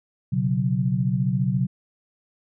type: chord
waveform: sine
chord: B suspended second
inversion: none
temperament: equal with one note detuned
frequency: 124.04 / 138.59 / 185 Hz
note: B2 / C#3 / F#3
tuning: +8 / 0 / 0 cents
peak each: -24 dBFS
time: 0.32-1.67 s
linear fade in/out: 10 ms
effects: none